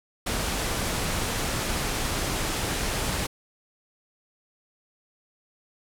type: low-pass noise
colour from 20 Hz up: pink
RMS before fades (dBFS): -28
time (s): 0.26-3.27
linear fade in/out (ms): 10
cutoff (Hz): 12000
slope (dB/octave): 24
effects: none